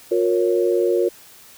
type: chord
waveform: sine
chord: Bb minor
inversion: second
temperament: equal with one note detuned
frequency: 357.8 / 466.2 / 554.4 Hz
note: F4 / Bb4 / Db5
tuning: +42 / 0 / 0 cents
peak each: -18 / -20 / -23 dBFS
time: 0.11-1.09 s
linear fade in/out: 10 ms
effects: white hiss -46 dBFS RMS until 1.57 s